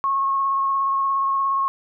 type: tone with vibrato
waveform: sine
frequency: 1091 Hz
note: C#6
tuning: 28 cents flat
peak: -18 dBFS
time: 0.04-1.68 s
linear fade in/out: 0 ms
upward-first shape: triangle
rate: 17 Hz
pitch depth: 19 cents each way
effects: none